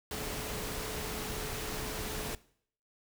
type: tone in noise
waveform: sine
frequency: 430.7 Hz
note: A4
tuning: 37 cents flat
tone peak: -45 dBFS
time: 0.11-2.35 s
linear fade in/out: 2 ms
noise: pink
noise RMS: -38 dBFS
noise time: 0.11-2.35 s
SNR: -10 dB
effects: noise-tail reverb RT60 0.6 s tail -20 dB re dry